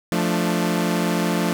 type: chord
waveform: sawtooth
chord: D minor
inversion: first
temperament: equal with one note detuned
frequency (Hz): 174.61 / 220 / 295.5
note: F3 / A3 / D4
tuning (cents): 0 / 0 / +11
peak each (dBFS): -18 / -20 / -22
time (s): 0.12-1.53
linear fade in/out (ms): 0
effects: none